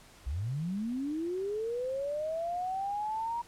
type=linear sweep; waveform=sine; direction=up; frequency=57.8 to 953 Hz; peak=-31 dBFS; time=0.26-3.42 s; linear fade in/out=10 ms; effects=pink hiss -56 dBFS RMS until 3.47 s + low-pass 11000 Hz 12 dB/octave